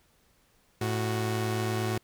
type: tone pair together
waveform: sawtooth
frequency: 109.5 / 369 Hz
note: A2 / F#4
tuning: -8 / -5 cents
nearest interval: octave + major sixth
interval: 2103 cents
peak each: -25 / -28 dBFS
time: 0.81-1.98 s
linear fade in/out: 5 ms
effects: pink hiss -66 dBFS RMS until 2.03 s